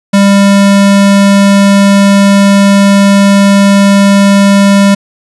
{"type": "tone", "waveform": "square", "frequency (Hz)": 198.9, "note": "G3", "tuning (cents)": 25, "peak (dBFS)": -3, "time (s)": [0.13, 4.95], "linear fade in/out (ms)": 10, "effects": ["resampled to 24000 Hz", "7-bit"]}